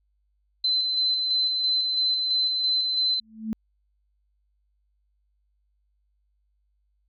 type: tone with tremolo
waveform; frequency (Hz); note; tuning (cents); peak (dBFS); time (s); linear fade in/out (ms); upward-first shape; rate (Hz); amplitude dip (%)
sine; 4056; B7; +45; -20; 0.64-3.2; 5; square; 3; 30
type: tone with exponential growth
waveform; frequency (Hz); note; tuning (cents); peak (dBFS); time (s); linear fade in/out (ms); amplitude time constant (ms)
sine; 220; A3; 0; -22; 3.2-3.53; 0; 71
effects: added 50 Hz sine -67 dBFS peak until 7.08 s